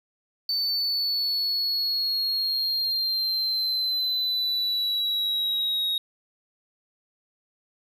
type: linear sweep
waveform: triangle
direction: down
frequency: 4534 to 3767 Hz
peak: -22 dBFS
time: 0.49-5.98 s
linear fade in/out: 2 ms
effects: none